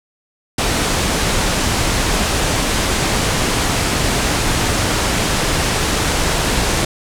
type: low-pass noise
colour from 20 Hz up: pink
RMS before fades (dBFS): -17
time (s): 0.58-6.85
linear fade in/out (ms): 5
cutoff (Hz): 10000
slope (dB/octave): 24
effects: none